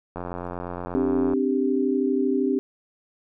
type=click train; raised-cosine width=1 ms; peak=-18 dBFS; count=105; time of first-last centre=0.16-1.335 s; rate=88.5 Hz
type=chord; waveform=sine; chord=C suspended second; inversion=none; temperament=just; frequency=261.6 / 294.3 / 392.4 Hz; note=C4 / D4 / G4; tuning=0 / +4 / +2 cents; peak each=-23 / -26 / -24 dBFS; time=0.95-2.59 s; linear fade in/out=0 ms
effects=none